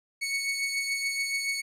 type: beating tone pair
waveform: sawtooth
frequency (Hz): 2217 / 2224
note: C#7 / C#7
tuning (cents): 0 / +5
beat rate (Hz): 7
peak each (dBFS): -25 / -32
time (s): 0.21-1.62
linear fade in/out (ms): 20
effects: low-pass 11000 Hz 12 dB/octave